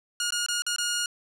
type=tone with dropouts; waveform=10% pulse; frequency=1431 Hz; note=F6; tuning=42 cents sharp; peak=-17 dBFS; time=0.2-1.06 s; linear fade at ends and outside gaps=2 ms; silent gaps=0.306-0.322 / 0.463-0.485 / 0.621-0.665 / 0.762-0.783 s; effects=low-pass 12000 Hz 12 dB/octave